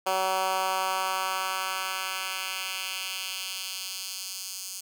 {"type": "tone with high-pass filter sweep", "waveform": "10% pulse", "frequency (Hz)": 188.8, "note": "F#3", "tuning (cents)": 35, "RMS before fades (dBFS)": -31, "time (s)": [0.06, 4.81], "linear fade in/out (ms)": 10, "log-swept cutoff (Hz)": [630, 6100], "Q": 1.3, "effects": []}